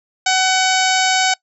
harmonic tone, 752 Hz, F#5, 28 cents sharp, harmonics 1 / 2 / 3 / 4 / 5 / 6 / 7 / 8 / 9 / 10, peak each -17 / -20 / -22 / -23 / -24 / -25 / -25 / -26 / -27 / -27 dBFS, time 0.26-1.34 s, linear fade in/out 5 ms, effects noise-tail reverb RT60 0.1 s tail -23 dB re dry

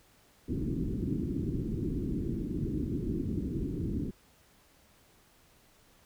white low-pass noise, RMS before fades -33 dBFS, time 0.48-4.11 s, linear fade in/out 10 ms, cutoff 350 Hz, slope 48 dB/octave, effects pink hiss -63 dBFS RMS until 6.05 s

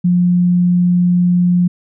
sine tone, 177.4 Hz, F3, 27 cents sharp, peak -9 dBFS, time 0.04-1.68 s, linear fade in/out 10 ms, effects none

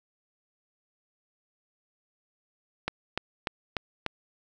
click train, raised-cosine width 0.3 ms, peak -12 dBFS, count 5, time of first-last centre 2.88-4.063 s, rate 3.38 Hz, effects none

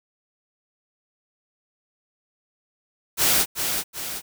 white noise with echo, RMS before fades -19 dBFS, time 3.17-3.46 s, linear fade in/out 50 ms, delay 380 ms, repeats 2, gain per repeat -6 dB, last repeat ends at 4.22 s, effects none

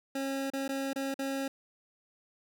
25% pulse tone with dropouts, 271.8 Hz, C#4, 34 cents flat, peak -28 dBFS, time 0.15-1.48 s, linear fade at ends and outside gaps 5 ms, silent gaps 0.502-0.534 / 0.68-0.69 / 0.932-0.959 / 1.142-1.19 s, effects none

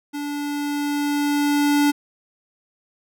square tone with level ramp, 290 Hz, D4, 22 cents flat, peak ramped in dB -27 to -15 dBFS, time 0.13-1.92 s, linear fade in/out 20 ms, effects none

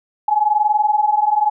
sine tone pair together, 830.6 / 851.5 Hz, G#5 / G#5, 0 / +43 cents, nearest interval unison, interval 43 cents, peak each -17 / -15 dBFS, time 0.28-1.5 s, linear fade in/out 5 ms, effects none

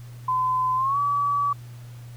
sine tone with pitch glide, 1020 to 1144.9 Hz, C6 to D6, -44 to -44 cents, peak -20 dBFS, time 0.28-1.53 s, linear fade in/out 5 ms, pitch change +200 cents, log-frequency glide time 0.75-0.99 s, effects added 120 Hz sine -38 dBFS peak until 2.16 s + pink hiss -53 dBFS RMS until 2.16 s

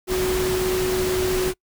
sine tone in noise, 370 Hz, F#4, in tune, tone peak -20 dBFS, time 0.07-1.54 s, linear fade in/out 50 ms, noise pink, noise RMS -27 dBFS, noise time 0.07-1.54 s, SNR +4 dB, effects noise-tail reverb RT60 0.1 s tail -25 dB re dry

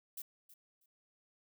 violet noise with echo, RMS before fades -44 dBFS, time 0.17-0.22 s, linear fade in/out 5 ms, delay 320 ms, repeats 2, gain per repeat -15 dB, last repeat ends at 0.86 s, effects none

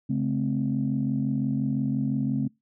sine tone cluster, 138.5 / 216 / 261.8 Hz, C#3 / A3 / C4, -1 / -32 / +1 cents, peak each -27 dBFS, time 0.09-2.48 s, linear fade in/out 10 ms, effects noise-tail reverb RT60 0.2 s tail -24 dB re dry + tanh soft clip ceiling -15 dBFS

